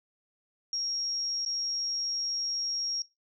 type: tone with dropouts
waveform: sine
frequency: 5588 Hz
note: F8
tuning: in tune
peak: -29 dBFS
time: 0.73-3.02 s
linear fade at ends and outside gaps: 1 ms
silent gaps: 1.45-1.461 s
effects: noise-tail reverb RT60 0.2 s tail -19 dB re dry